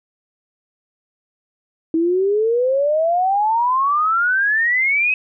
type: exponential sweep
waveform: sine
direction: up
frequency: 319.3 to 2567 Hz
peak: -14 dBFS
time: 1.94-5.14 s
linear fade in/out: 2 ms
effects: none